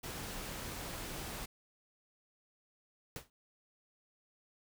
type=noise; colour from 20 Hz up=pink; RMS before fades=-43 dBFS; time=0.03-1.46 s; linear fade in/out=10 ms
type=noise with exponential decay; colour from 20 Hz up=pink; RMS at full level=-40 dBFS; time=3.16-3.3 s; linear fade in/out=1 ms; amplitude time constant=29 ms
effects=none